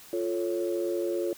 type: chord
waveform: sine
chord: F augmented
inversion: none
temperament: equal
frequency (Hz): 349.2 / 440 / 554.4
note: F4 / A4 / C#5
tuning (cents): 0 / 0 / 0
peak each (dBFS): -28 / -33 / -32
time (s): 0.13-1.33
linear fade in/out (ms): 2
effects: tanh soft clip ceiling -18 dBFS + white hiss -50 dBFS RMS until 1.37 s